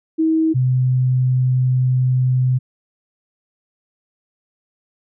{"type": "tone pair in turn", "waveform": "sine", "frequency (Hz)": [320, 127.76], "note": ["D#4", "C3"], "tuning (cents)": [49, -41], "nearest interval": "octave + major third", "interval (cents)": 1590, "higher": "first", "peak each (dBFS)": -13, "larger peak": "neither", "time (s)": [[0.18, 0.54], [0.54, 2.59]], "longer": "second", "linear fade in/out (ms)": 20, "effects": []}